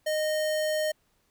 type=tone; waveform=square; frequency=617 Hz; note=D#5; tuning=15 cents flat; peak=-26 dBFS; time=0.06-0.92 s; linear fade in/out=10 ms; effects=pink hiss -70 dBFS RMS until 1.3 s